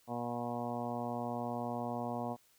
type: harmonic tone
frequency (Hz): 120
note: B2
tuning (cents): -49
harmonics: 1 / 2 / 3 / 4 / 5 / 6 / 7 / 8 / 9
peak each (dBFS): -45 / -40 / -49 / -45 / -44 / -41 / -46 / -46 / -50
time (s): 0.07-2.37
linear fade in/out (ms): 50
effects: white hiss -68 dBFS RMS until 2.58 s